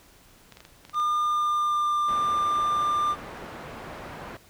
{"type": "clicks", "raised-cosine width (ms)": 0.2, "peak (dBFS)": -28, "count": 8, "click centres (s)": [0.523, 0.571, 0.605, 0.651, 0.851, 0.896, 0.945, 0.999]}
{"type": "tone with pitch glide", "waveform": "triangle", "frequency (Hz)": [1207, 1193.1], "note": ["D6", "D6"], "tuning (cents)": [47, 27], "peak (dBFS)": -20, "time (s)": [0.93, 3.16], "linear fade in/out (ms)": 50, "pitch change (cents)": -20, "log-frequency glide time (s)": [1.21, 2.01]}
{"type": "low-pass noise", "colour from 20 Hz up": "white", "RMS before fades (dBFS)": -40, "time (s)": [2.08, 4.37], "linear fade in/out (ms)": 5, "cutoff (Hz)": 1200, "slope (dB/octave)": 12}
{"effects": ["pink hiss -55 dBFS RMS until 4.49 s"]}